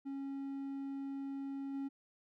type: tone with level steps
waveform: triangle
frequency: 274.7 Hz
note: C#4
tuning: 16 cents flat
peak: -37 / -35 dBFS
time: 0.05-1.89 s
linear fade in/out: 20 ms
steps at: 1.73 s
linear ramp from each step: 20 ms
effects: none